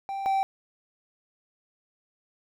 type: tone pair in turn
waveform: triangle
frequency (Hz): 784 / 777.2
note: G5 / G5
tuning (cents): 0 / -15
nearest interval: unison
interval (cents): 15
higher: first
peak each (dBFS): -28 / -20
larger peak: second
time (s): 0.09-0.26 / 0.26-0.43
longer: neither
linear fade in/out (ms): 0
effects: none